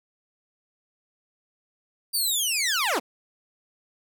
15% pulse linear sweep, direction down, 4726 to 196 Hz, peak -16 dBFS, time 2.13-3 s, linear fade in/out 20 ms, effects none

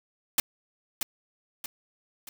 white noise with echo, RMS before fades -22 dBFS, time 0.38-0.4 s, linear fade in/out 2 ms, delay 630 ms, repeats 3, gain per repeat -7 dB, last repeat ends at 2.29 s, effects none

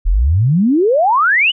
sine exponential sweep, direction up, 36.71 to 3078 Hz, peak -9 dBFS, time 0.05-1.52 s, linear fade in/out 20 ms, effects none

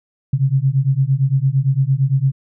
sine beating tone pair, 130.81 / 139.61 Hz, C3 / C#3, 0 / +13 cents, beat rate 8.8 Hz, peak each -16 dBFS, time 0.33-2.32 s, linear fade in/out 5 ms, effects none

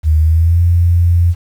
sine tone with pitch glide, 77.78 to 86.3 Hz, D#2 to F2, 0 to -20 cents, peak -7 dBFS, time 0.03-1.35 s, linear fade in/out 50 ms, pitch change +180 cents, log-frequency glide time 0.18-0.61 s, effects 7-bit

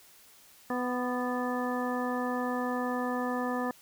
harmonic tone with a mistuned harmonic, 249 Hz, B3, 14 cents sharp, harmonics 1 / 2 / 3 / 4 / 5 / 7, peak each -32 / -35 / -37 / -38 / -39 / -40 dBFS, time 0.7-3.71 s, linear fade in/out 2 ms, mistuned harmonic 5, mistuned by -30 cents, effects white hiss -57 dBFS RMS until 3.81 s

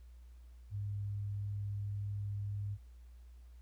sine tone, 101.7 Hz, G#2, 36 cents flat, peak -36 dBFS, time 0.7-2.78 s, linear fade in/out 50 ms, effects added 60 Hz sine -52 dBFS peak until 3.61 s + pink hiss -74 dBFS RMS until 3.61 s

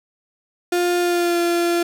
35% pulse tone with pitch glide, 352.3 to 344.1 Hz, F4 to F4, +15 to -26 cents, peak -15 dBFS, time 0.72-1.83 s, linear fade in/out 5 ms, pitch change -41 cents, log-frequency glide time 1-1.39 s, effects none

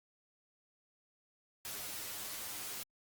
white noise with comb filter, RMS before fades -43 dBFS, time 1.65-2.83 s, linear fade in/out 0 ms, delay 9.7 ms, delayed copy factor +1, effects Opus 48 kbps

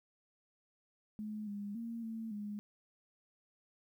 sine tone with pitch steps, 213.1 / 203.6 / 230.9 / 224.5 / 207.3 Hz, G#3 / G#3 / A#3 / A3 / G#3, +45 / -34 / -16 / +35 / -3 cents, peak -39 dBFS, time 1.19-2.59 s, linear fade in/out 0 ms, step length 280 ms, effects 12-bit

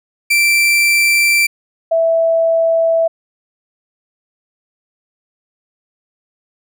40% pulse / sine tone pair in turn, 2346 / 658.3 Hz, D7 / E5, -2 / -3 cents, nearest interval octave + minor seventh, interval 2201 cents, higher first, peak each -9 / -10 dBFS, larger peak first, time 0.3-1.47 / 1.91-3.08 s, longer neither, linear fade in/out 10 ms, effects none

